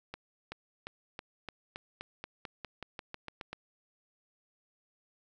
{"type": "accelerating click train", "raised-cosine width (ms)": 0.3, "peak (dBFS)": -24, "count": 16, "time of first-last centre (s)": [0.14, 3.53], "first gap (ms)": 380, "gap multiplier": 0.92, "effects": []}